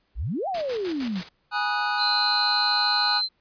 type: exponential two-way sweep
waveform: sine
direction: up then down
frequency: 43.66 to 813 to 168 Hz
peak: -25 dBFS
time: 0.15-1.23 s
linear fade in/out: 50 ms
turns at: 0.48 s
type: noise with tremolo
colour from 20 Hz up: white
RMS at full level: -33 dBFS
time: 0.54-1.29 s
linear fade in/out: 5 ms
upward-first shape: square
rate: 6.5 Hz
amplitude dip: 65%
type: chord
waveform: square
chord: G# minor seventh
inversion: none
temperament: equal with one note detuned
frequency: 830.6 / 966.3 / 1244.5 / 1480 Hz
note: G#5 / B5 / D#6 / F#6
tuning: 0 / -38 / 0 / 0 cents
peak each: -28 / -34 / -30 / -28 dBFS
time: 1.51-3.22 s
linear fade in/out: 50 ms
type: tone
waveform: sine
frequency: 4100 Hz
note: C8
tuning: 36 cents flat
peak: -22 dBFS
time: 1.97-3.29 s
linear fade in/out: 50 ms
effects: pink hiss -69 dBFS RMS until 3.4 s + resampled to 11025 Hz